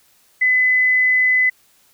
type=tone; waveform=sine; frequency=2013 Hz; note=B6; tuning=33 cents sharp; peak=-12 dBFS; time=0.41-1.5 s; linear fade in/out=10 ms; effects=white hiss -56 dBFS RMS until 1.93 s